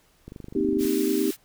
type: click train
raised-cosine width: 3 ms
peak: -26 dBFS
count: 15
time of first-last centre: 0.28-0.851 s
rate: 24.5 Hz
type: chord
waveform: sine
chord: C minor seventh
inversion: third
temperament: equal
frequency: 233.1 / 261.6 / 311.1 / 392 Hz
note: Bb3 / C4 / Eb4 / G4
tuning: 0 / 0 / 0 / 0 cents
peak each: -30 / -27 / -25 / -25 dBFS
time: 0.55-1.31 s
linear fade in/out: 5 ms
type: high-pass noise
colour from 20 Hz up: white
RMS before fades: -36 dBFS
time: 0.78-1.37 s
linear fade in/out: 50 ms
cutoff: 1600 Hz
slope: 12 dB/octave
effects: pink hiss -62 dBFS RMS until 1.44 s